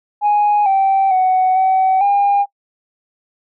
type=tone with pitch steps; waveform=sine; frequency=830 / 777 / 746 / 758 / 806 Hz; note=G#5 / G5 / F#5 / F#5 / G5; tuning=-1 / -16 / +14 / +42 / +48 cents; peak=-9 dBFS; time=0.21-2.46 s; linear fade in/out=50 ms; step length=450 ms; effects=noise-tail reverb RT60 0.1 s tail -24 dB re dry + tanh soft clip ceiling -8 dBFS